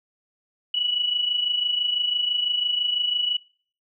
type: tone pair together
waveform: sine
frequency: 2939 / 2965 Hz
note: F#7 / F#7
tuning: -12 / +3 cents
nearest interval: unison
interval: 15 cents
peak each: -22 / -28 dBFS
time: 0.74-3.37 s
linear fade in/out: 5 ms
effects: noise-tail reverb RT60 0.5 s tail -25 dB re dry